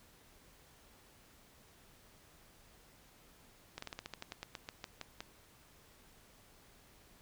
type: slowing click train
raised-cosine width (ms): 0.2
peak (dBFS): -25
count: 15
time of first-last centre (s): 3.78-5.205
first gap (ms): 44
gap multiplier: 1.12
effects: pink hiss -63 dBFS RMS until 7.21 s